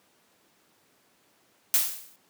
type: noise with exponential decay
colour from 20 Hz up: blue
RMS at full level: -19 dBFS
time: 1.74-2.16 s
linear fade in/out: 0 ms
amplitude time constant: 90 ms
effects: pink hiss -64 dBFS RMS until 2.29 s + high-pass 200 Hz 12 dB/octave